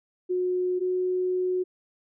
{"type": "tone pair in turn", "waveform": "sine", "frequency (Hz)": [363.6, 366.3], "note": ["F#4", "F#4"], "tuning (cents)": [-30, -17], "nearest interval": "unison", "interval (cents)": 13, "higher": "second", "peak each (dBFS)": -23, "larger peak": "neither", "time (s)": [[0.29, 0.8], [0.8, 1.64]], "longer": "second", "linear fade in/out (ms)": 20, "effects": []}